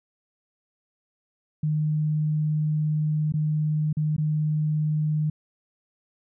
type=tone with dropouts; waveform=sine; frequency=152.9 Hz; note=D#3; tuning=30 cents flat; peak=-21 dBFS; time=1.63-5.3 s; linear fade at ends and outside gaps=5 ms; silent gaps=3.323-3.338 / 3.929-3.969 / 4.165-4.18 s; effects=none